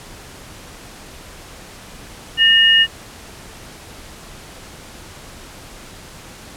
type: tone pair together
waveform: sine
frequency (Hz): 1808.6 / 2871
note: A6 / F7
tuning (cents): +47 / +47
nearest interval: minor sixth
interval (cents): 800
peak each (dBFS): -14 / -10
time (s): 2.37-2.87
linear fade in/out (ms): 50
effects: pink hiss -38 dBFS RMS until 6.56 s + low-pass 11000 Hz 12 dB/octave